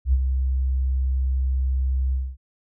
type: tone with ADSR envelope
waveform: sine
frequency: 65.3 Hz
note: C2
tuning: 3 cents flat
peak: -13 dBFS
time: 0.05-2.37 s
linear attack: 79 ms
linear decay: 46 ms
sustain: -6 dB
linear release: 240 ms
effects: none